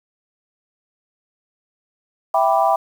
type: chord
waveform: sine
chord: E minor seventh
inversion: none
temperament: equal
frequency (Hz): 659.3 / 784 / 987.8 / 1174.7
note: E5 / G5 / B5 / D6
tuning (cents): 0 / 0 / 0 / 0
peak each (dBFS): -18 / -17 / -20 / -23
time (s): 2.34-2.76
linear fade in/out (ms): 5
effects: 7-bit